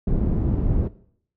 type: low-pass noise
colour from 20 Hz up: pink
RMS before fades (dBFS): -21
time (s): 0.07-0.88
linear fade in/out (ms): 5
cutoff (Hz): 270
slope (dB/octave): 12
effects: noise-tail reverb RT60 0.6 s tail -17 dB re dry